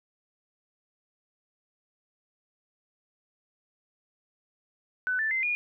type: tone with pitch steps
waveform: sine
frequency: 1500 / 1763.3 / 2073 / 2437 Hz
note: F#6 / A6 / C7 / D#7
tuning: +23 / +3 / -17 / -37 cents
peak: -25 dBFS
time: 5.07-5.55 s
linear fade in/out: 0 ms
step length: 120 ms
effects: none